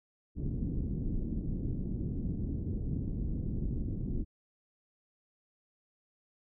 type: low-pass noise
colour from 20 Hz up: pink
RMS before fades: -34 dBFS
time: 0.35-4.25 s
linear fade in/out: 50 ms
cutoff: 300 Hz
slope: 24 dB/octave
effects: none